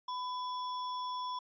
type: tone with sample-and-hold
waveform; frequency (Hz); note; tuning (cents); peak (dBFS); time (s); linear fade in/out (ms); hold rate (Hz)
sine; 1000; B5; +21; -35; 0.08-1.39; 5; 4410
effects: resampled to 16000 Hz